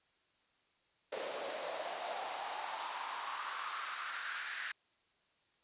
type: noise with high-pass filter sweep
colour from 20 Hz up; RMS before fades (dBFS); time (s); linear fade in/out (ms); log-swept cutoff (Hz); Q
pink; -41; 1.12-4.72; 5; 500 to 1700; 4.2
effects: white hiss -74 dBFS RMS until 5.63 s + resampled to 8000 Hz